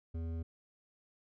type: tone with hard clipping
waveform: sine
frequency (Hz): 82.41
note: E2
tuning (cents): 0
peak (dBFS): -38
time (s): 0.14-0.43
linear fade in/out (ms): 10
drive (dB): 11
effects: none